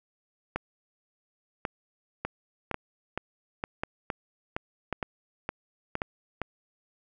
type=two click trains; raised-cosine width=0.5 ms; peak=-15 / -14 dBFS; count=10 / 6; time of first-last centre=2.25-6.417 / 0.56-6.019 s; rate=2.16 / 0.916 Hz; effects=none